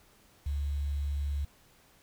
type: tone with quantisation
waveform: sine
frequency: 71.4 Hz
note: D2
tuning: 48 cents flat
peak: -29 dBFS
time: 0.46-1.45 s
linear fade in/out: 5 ms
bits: 9
effects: pink hiss -62 dBFS RMS until 2.02 s